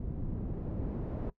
pink noise with low-pass filter sweep, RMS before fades -36 dBFS, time 0-1.3 s, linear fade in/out 5 ms, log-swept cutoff 230 to 480 Hz, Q 0.77, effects noise-tail reverb RT60 0.1 s tail -19 dB re dry

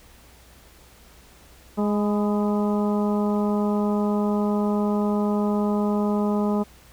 harmonic tone with a mistuned harmonic, 207.7 Hz, G#3, in tune, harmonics 1 / 2 / 3 / 4 / 5 / 6, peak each -21 / -27 / -31 / -33 / -35 / -37 dBFS, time 1.77-6.64 s, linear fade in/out 20 ms, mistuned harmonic 5, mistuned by -48 cents, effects added 60 Hz sine -52 dBFS peak until 6.92 s + pink hiss -52 dBFS RMS until 6.92 s

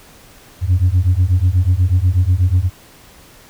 sine beating tone pair, 86.7 / 94.9 Hz, F2 / F#2, -12 / +44 cents, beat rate 8.2 Hz, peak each -12 dBFS, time 0.61-2.7 s, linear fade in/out 50 ms, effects tanh soft clip ceiling -7 dBFS + pink hiss -44 dBFS RMS until 3.49 s

